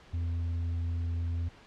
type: tone with tanh clipping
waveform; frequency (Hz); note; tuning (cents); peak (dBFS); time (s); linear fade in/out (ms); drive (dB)
sine; 84.8; E2; +50; -30; 0.13-1.49; 10; 4
effects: pink hiss -55 dBFS RMS until 1.66 s + low-pass 4000 Hz 12 dB/octave